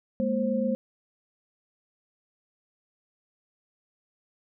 sine tone cluster, 207.8 / 236.1 / 528 Hz, G#3 / A#3 / C5, +1 / +22 / +16 cents, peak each -28 dBFS, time 0.2-0.75 s, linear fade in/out 0 ms, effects none

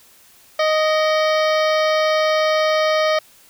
harmonic tone with a mistuned harmonic, 622.3 Hz, D#5, in tune, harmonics 1 / 2 / 3 / 4 / 5 / 6 / 7 / 8 / 9, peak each -16 / -22 / -26 / -28 / -30 / -32 / -33 / -34 / -35 dBFS, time 0.59-3.19 s, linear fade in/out 5 ms, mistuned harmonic 4, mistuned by -150 cents, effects white hiss -50 dBFS RMS until 3.49 s

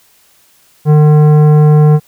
sine tone with tanh clipping, 151 Hz, D3, 48 cents sharp, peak -5 dBFS, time 0.85-2 s, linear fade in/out 50 ms, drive 13 dB, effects white hiss -49 dBFS RMS until 2.07 s

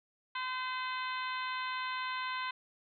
harmonic tone, 512 Hz, C5, 38 cents flat, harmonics 2 / 3 / 4 / 5 / 6 / 7 / 8, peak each -37 / -41 / -43 / -45 / -47 / -48 / -49 dBFS, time 0.35-2.51 s, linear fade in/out 5 ms, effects none

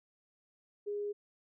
sine tone, 411.4 Hz, G#4, 16 cents flat, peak -34 dBFS, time 0.86-1.13 s, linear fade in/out 20 ms, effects none

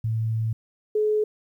sine tone pair in turn, 111.8 / 426 Hz, A2 / G#4, +28 / +44 cents, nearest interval octave + major seventh, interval 2316 cents, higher second, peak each -22 / -19 dBFS, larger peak second, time 0.04-0.53 / 0.95-1.24 s, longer first, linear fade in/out 5 ms, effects 10-bit

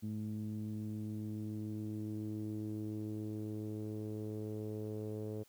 sawtooth tone with low-pass filter sweep, 107.1 Hz, A2, 46 cents flat, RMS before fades -41 dBFS, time 0.02-5.44 s, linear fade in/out 20 ms, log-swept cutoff 240 to 460 Hz, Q 3.8, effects white hiss -68 dBFS RMS until 5.48 s

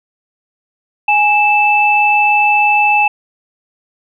sine tone pair together, 830.6 / 2637 Hz, G#5 / E7, 0 / 0 cents, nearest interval octave + minor sixth, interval 2000 cents, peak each -11 dBFS, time 1.08-3.08 s, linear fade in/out 5 ms, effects none

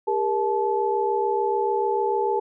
sine tone cluster, 401.8 / 468.6 / 867 Hz, G4 / A#4 / A5, +43 / +9 / -26 cents, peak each -24 / -26 / -24 dBFS, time 0.07-2.4 s, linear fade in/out 10 ms, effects none

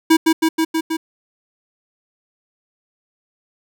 square tone with echo, 322.3 Hz, E4, 39 cents flat, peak -9 dBFS, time 0.1-0.17 s, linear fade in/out 10 ms, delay 160 ms, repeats 5, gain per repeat -2 dB, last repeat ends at 0.97 s, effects none

